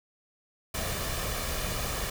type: noise with comb filter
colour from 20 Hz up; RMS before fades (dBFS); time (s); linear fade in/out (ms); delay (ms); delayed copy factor
pink; -32; 0.74-2.1; 5; 1.7; +0.5
effects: none